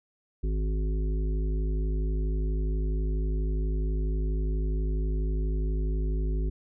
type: harmonic tone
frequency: 52.2 Hz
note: G#1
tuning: 10 cents sharp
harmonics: 1 / 3 / 5 / 7 / 8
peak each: -25 / -37 / -41 / -40 / -47 dBFS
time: 0.43-6.5 s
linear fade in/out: 10 ms
effects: none